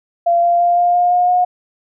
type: tone with pitch steps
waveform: sine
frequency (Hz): 687 / 692.6 / 698.2 / 703.9 / 709.6 / 715.3 / 721.2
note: F5 / F5 / F5 / F5 / F5 / F5 / F#5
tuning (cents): -29 / -15 / -1 / +13 / +27 / +41 / -45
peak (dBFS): -10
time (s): 0.26-1.45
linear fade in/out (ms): 10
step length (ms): 170
effects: none